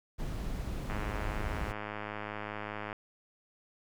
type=noise; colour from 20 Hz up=brown; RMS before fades=-36 dBFS; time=0.18-1.73 s; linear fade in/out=20 ms
type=click train; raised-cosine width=0.5 ms; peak=-23 dBFS; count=214; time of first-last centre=0.9-2.929 s; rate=105 Hz
effects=none